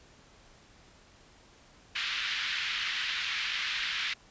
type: band-pass noise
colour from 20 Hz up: white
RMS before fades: -33 dBFS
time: 1.95-4.14 s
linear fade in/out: 10 ms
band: 1500 to 3700 Hz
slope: 24 dB/octave
effects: pink hiss -58 dBFS RMS until 4.3 s + resampled to 16000 Hz